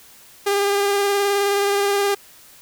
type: tone with vibrato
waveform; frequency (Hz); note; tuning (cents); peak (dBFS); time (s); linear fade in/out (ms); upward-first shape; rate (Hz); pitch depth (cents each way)
sawtooth; 402.1; G4; +44; -13; 0.46-2.15; 10; square; 19; 15
effects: white hiss -47 dBFS RMS until 2.61 s